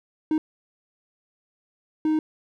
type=tone bursts at uneven times; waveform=triangle; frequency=311.1 Hz; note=D#4; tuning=in tune; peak=-17 dBFS; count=2; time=0.31-0.38 / 2.05-2.19 s; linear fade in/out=2 ms; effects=none